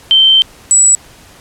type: tone pair in turn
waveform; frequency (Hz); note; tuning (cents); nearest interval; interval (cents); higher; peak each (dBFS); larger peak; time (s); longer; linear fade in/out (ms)
sine; 3114 / 7847; G7 / B8; -12 / -12; octave + major third; 1600; second; -4; neither; 0.11-0.42 / 0.71-0.95; first; 0
effects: pink hiss -40 dBFS RMS until 1.4 s + low-pass 12000 Hz 12 dB/octave